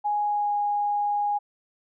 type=tone with pitch glide; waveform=sine; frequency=830.6 to 823.4 Hz; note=G#5 to G#5; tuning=0 to -15 cents; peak=-22 dBFS; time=0.04-1.39 s; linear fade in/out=20 ms; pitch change=-15 cents; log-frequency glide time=0.23-0.56 s; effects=none